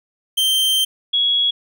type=tone pair in turn; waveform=45% pulse / sine; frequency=3136 / 3339 Hz; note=G7 / G#7; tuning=0 / +9 cents; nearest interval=minor second; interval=109 cents; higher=second; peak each=-14 dBFS; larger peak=neither; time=0.37-0.85 / 1.13-1.51 s; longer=first; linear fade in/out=10 ms; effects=none